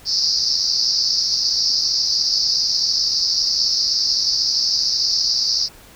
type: band-pass noise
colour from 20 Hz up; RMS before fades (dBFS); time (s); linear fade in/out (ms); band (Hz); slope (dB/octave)
pink; -19; 0.05-5.69; 50; 4500 to 5500; 96
effects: pink hiss -45 dBFS RMS until 5.95 s